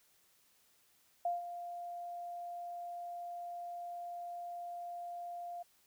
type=tone with ADSR envelope; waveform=sine; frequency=698.5 Hz; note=F5; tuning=in tune; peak=-30 dBFS; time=1.25-5.63 s; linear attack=4 ms; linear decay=160 ms; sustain=-11 dB; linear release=11 ms; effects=white hiss -70 dBFS RMS until 5.86 s